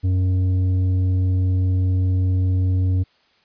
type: tone with tanh clipping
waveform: sine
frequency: 92.5 Hz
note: F#2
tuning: in tune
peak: -17 dBFS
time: 0.03-3.04 s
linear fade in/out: 20 ms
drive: 7 dB
effects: white hiss -59 dBFS RMS until 3.44 s + resampled to 11025 Hz